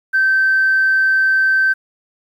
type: tone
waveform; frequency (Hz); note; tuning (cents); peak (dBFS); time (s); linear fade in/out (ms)
sine; 1550; G6; -20; -10; 0.13-1.74; 20
effects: tanh soft clip ceiling -7 dBFS + 8-bit